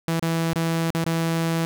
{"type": "tone with dropouts", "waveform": "sawtooth", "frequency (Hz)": 164.81, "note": "E3", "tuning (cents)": 0, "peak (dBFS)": -17, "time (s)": [0.08, 1.65], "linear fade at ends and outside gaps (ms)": 0, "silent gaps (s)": [[0.196, 0.225], [0.532, 0.558], [0.905, 0.949], [1.041, 1.063]], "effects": []}